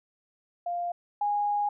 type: tone pair in turn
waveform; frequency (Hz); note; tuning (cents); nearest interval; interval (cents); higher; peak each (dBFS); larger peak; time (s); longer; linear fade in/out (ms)
sine; 698.5 / 823.7; F5 / G#5; 0 / -14; minor third; 286; second; -28 / -24; second; 0.66-0.92 / 1.21-1.69; second; 5
effects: none